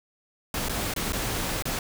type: noise with dropouts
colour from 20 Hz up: pink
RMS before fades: -29 dBFS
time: 0.54-1.79 s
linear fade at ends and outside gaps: 2 ms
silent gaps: 0.686-0.694 / 0.938-0.962 / 1.123-1.131 / 1.624-1.654 s
effects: none